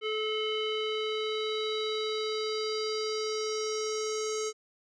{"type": "tone with low-pass filter sweep", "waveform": "square", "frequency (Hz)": 432.5, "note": "A4", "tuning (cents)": -30, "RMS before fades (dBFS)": -32, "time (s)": [0.01, 4.53], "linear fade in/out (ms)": 50, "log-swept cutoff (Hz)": [2800, 6600], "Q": 5.3, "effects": []}